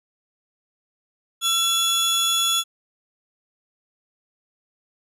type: tone pair together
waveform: sawtooth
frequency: 1348 / 3397 Hz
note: E6 / G#7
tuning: +38 / +38 cents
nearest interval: octave + major third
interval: 1600 cents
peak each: -23 / -16 dBFS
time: 1.41-2.64 s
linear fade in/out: 50 ms
effects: resampled to 32000 Hz